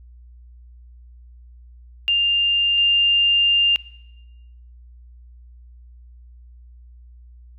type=tone pair in turn; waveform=sine; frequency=2800 / 2800 Hz; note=F7 / F7; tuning=+4 / +4 cents; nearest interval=unison; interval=0 cents; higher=neither; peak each=-15 / -13 dBFS; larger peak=second; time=2.08-2.78 / 2.78-3.76 s; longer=second; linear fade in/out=0 ms; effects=noise-tail reverb RT60 1.0 s tail -21 dB re dry + added 60 Hz sine -42 dBFS peak until 7.58 s